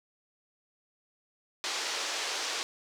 white band-pass noise, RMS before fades -34 dBFS, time 1.64-2.63 s, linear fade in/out 0 ms, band 370 to 6300 Hz, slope 24 dB/octave, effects none

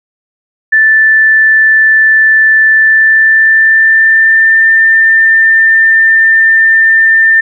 sine tone with pitch glide, 1760 to 1793.9 Hz, A6 to A6, 0 to +33 cents, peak -3 dBFS, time 0.72-7.41 s, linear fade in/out 10 ms, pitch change +33 cents, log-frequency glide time 2.7-4.69 s, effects none

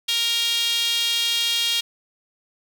sawtooth tone with high-pass filter, 466.2 Hz, A#4, in tune, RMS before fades -22 dBFS, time 0.08-1.81 s, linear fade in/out 10 ms, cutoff 3300 Hz, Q 4.1, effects none

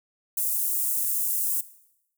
white high-pass noise, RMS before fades -26 dBFS, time 0.37-1.61 s, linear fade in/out 5 ms, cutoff 8500 Hz, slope 24 dB/octave, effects noise-tail reverb RT60 0.8 s tail -17 dB re dry

